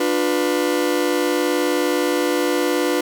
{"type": "chord", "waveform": "40% pulse", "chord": "B diminished", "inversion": "first", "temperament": "just", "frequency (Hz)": [296.3, 355.6, 493.9], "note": ["D4", "F4", "B4"], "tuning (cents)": [15, 31, 0], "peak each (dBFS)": -21, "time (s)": [0, 3.01], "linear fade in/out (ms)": 5, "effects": []}